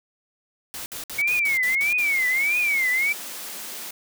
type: noise bursts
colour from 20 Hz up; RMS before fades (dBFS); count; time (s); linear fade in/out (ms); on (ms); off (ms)
white; -34; 7; 0.74-1.928; 0; 120; 58
type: tone with vibrato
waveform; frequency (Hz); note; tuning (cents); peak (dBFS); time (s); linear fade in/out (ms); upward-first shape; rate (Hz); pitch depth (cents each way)
sine; 2217; C#7; 0; -19; 1.18-3.13; 10; triangle; 1.6; 210
type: high-pass noise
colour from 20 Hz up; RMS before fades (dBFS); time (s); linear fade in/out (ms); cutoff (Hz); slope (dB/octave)
white; -35; 1.98-3.91; 5; 170; 96
effects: none